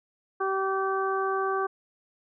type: harmonic tone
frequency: 385.7 Hz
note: G4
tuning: 28 cents flat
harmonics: 1 / 2 / 3 / 4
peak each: -28 / -32 / -29 / -35 dBFS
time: 0.4-1.67 s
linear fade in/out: 10 ms
effects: none